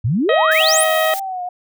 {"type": "exponential sweep", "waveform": "sine", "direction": "up", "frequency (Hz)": [98.7, 11180], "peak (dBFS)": -14, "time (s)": [0.04, 0.84], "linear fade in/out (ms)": 10}
{"type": "harmonic tone", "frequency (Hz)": 633, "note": "D#5", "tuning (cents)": 30, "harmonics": [1, 2, 3, 4, 5, 6], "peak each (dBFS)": [-16, -22, -21, -29, -27, -30], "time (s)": [0.29, 1.14], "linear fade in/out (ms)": 2}
{"type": "noise", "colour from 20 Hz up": "blue", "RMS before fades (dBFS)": -28, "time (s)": [0.51, 1.2], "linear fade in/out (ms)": 10}
{"type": "tone with vibrato", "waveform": "sine", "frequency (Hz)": 749, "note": "F#5", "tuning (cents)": 21, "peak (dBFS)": -22, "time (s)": [0.6, 1.49], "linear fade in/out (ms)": 5, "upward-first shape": "triangle", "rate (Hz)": 2.1, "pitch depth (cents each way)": 85}
{"effects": []}